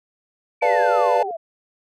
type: exponential sweep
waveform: sine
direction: down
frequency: 2349 to 640 Hz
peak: -26 dBFS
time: 0.61-1.37 s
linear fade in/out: 10 ms
type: chord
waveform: triangle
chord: B half-diminished seventh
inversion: none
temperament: equal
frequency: 493.9 / 587.3 / 698.5 / 880 Hz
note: B4 / D5 / F5 / A5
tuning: 0 / 0 / 0 / 0 cents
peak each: -19 dBFS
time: 0.62-1.23 s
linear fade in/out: 5 ms
type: tone with vibrato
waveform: sine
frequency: 411.4 Hz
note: G#4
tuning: 16 cents flat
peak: -28 dBFS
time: 0.65-1.31 s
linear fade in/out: 2 ms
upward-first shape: sine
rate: 11 Hz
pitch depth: 110 cents each way
effects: none